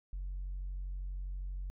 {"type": "tone", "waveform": "sine", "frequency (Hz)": 46.25, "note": "F#1", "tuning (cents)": 0, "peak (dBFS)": -35, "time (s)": [0.13, 1.7], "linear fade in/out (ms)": 0, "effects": ["tanh soft clip ceiling -34 dBFS"]}